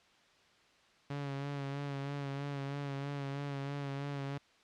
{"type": "tone with vibrato", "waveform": "sawtooth", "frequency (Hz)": 140.4, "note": "C#3", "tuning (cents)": 22, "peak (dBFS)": -33, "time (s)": [1.1, 4.38], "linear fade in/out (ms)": 5, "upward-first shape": "sine", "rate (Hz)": 3.1, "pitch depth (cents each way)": 33, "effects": ["white hiss -65 dBFS RMS until 4.63 s", "low-pass 4000 Hz 12 dB/octave"]}